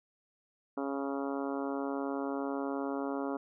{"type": "harmonic tone", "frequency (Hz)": 138.59, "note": "C#3", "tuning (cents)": 0, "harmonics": [2, 3, 4, 5, 6, 7, 8, 9, 10], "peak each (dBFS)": [-35, -39, -41, -43, -45, -46, -47, -48, -49], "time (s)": [0.77, 3.37], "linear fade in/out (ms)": 5, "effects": []}